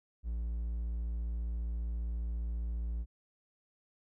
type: tone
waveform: triangle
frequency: 57.4 Hz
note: A#1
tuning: 26 cents flat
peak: -31 dBFS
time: 0.23-3.06 s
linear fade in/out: 50 ms
effects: none